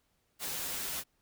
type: noise with comb filter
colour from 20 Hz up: white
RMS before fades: -37 dBFS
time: 0.39-1.04 s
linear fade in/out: 50 ms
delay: 8.9 ms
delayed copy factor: -0.95
effects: pink hiss -75 dBFS RMS until 1.21 s